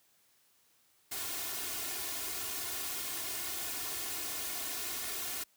white noise with comb filter, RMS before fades -38 dBFS, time 1.11-5.44 s, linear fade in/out 10 ms, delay 2.8 ms, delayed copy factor +0.75, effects white hiss -69 dBFS RMS until 5.56 s + high-pass 60 Hz 12 dB/octave

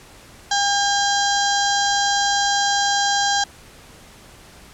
harmonic tone, 805 Hz, G5, 46 cents sharp, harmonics 1 / 2 / 4 / 5 / 6 / 7 / 8 / 9, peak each -20 / -23 / -26 / -27 / -28 / -28 / -29 / -30 dBFS, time 0.51-3.44 s, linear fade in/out 5 ms, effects pink hiss -45 dBFS RMS until 4.73 s + low-pass 11000 Hz 12 dB/octave

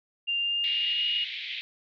sine tone with pitch glide, 2794 to 2864 Hz, F7 to F7, 0 to +43 cents, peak -25 dBFS, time 0.27-1.25 s, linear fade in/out 20 ms, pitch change +43 cents, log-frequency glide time 0.4-1.07 s
white band-pass noise, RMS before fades -36 dBFS, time 0.64-1.61 s, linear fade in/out 0 ms, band 2100 to 3700 Hz, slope 48 dB/octave
effects none

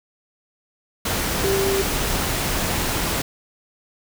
sine tone in noise, 391 Hz, G4, 4 cents flat, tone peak -19 dBFS, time 1.44-1.82 s, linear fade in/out 5 ms, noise pink, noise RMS -23 dBFS, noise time 1.05-3.22 s, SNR +1 dB, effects none

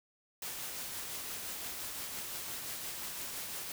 white noise with tremolo, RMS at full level -40 dBFS, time 0.42-3.72 s, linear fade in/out 2 ms, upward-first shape triangle, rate 5.8 Hz, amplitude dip 30%, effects none

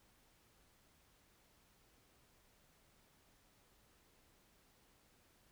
silence, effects pink hiss -71 dBFS RMS until 5.51 s

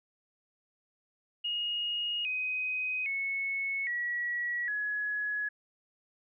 sine tone with pitch steps, 2869 / 2512 / 2200 / 1925.9 / 1686.3 Hz, F7 / D#7 / C#7 / B6 / G#6, +46 / +16 / -14 / -44 / +26 cents, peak -30 dBFS, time 1.44-5.49 s, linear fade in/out 10 ms, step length 810 ms, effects none

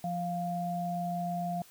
sine tone pair together, 174.32 / 699 Hz, F3 / F5, -3 / +1 cents, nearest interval 2 octaves, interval 2404 cents, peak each -34 / -33 dBFS, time 0.04-1.62 s, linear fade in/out 2 ms, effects white hiss -57 dBFS RMS until 1.7 s

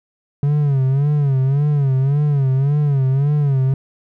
triangle tone with vibrato, 139.8 Hz, C#3, 15 cents sharp, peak -11 dBFS, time 0.43-3.74 s, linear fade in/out 2 ms, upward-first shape sine, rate 1.8 Hz, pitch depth 110 cents each way, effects none

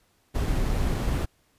brown noise with sample-and-hold, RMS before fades -25 dBFS, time 0.34-1.26 s, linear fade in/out 20 ms, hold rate 11025 Hz, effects pink hiss -66 dBFS RMS until 1.58 s + resampled to 32000 Hz

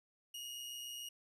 sawtooth tone with amplitude modulation, 2873 Hz, F7, 48 cents sharp, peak -39 dBFS, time 0.34-1.09 s, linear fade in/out 5 ms, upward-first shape sine, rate 127 Hz, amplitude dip 40%, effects resampled to 32000 Hz

